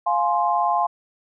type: chord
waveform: sine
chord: F minor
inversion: none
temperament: just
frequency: 698.5 / 838.1 / 1047.7 Hz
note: F5 / Ab5 / C6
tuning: 0 / +16 / +2 cents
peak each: -22 dBFS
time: 0.06-0.87 s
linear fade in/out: 10 ms
effects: none